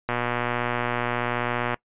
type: click train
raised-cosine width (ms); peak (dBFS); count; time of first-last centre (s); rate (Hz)
0.5; -10; 201; 0.09-1.743; 121
effects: noise-tail reverb RT60 0.1 s tail -22 dB re dry + resampled to 8000 Hz